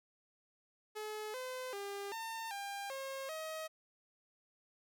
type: tone with pitch steps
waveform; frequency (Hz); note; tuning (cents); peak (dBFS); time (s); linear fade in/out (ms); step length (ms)
sawtooth; 427.5 / 511 / 400.9 / 904 / 800 / 539 / 633; A4 / C5 / G4 / A5 / G5 / C#5 / D#5; -50 / -41 / +39 / +47 / +35 / -49 / +30; -37; 0.95-3.68; 20; 390
effects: none